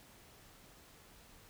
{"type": "silence", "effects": ["pink hiss -60 dBFS RMS until 1.49 s"]}